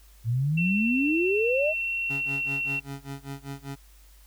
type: exponential sweep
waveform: sine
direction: up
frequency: 110 to 649 Hz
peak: -22 dBFS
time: 0.24-1.74 s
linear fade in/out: 50 ms
type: tone with pitch glide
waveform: sine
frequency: 2705 to 2722 Hz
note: E7 to F7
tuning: +44 to -45 cents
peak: -26 dBFS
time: 0.57-2.8 s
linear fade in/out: 10 ms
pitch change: +11 cents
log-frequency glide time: 1.73-1.93 s
type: tone with tremolo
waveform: 25% pulse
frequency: 138.59 Hz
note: C#3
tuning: in tune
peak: -29 dBFS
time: 2.09-3.76 s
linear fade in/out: 20 ms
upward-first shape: sine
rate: 5.1 Hz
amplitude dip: 95%
effects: added 50 Hz sine -51 dBFS peak until 4.26 s + white hiss -59 dBFS RMS until 4.26 s